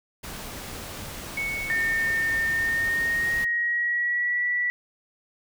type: noise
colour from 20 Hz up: pink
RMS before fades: -37 dBFS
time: 0.23-3.45 s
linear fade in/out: 10 ms
type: tone with exponential decay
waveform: sine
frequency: 2217 Hz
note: C#7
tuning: in tune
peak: -25 dBFS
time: 1.37-4 s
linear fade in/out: 5 ms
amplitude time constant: 570 ms
type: tone with pitch glide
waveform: sine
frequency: 1812 to 1953.3 Hz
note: A#6 to B6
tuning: -50 to -20 cents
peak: -22 dBFS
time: 1.7-4.7 s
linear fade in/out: 0 ms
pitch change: +130 cents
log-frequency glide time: 2.47-4.44 s
effects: none